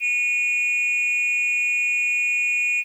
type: tone with frequency modulation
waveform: sine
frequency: 2456 Hz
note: D#7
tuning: 23 cents flat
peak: -16 dBFS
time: 0-2.84 s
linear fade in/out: 50 ms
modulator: 266 Hz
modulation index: 0.43
effects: tanh soft clip ceiling -18 dBFS + 9-bit